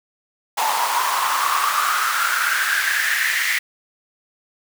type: noise with high-pass filter sweep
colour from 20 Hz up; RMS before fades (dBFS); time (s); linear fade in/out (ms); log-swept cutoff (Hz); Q
pink; -20; 0.57-3.59; 10; 870 to 2000; 6.9
effects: none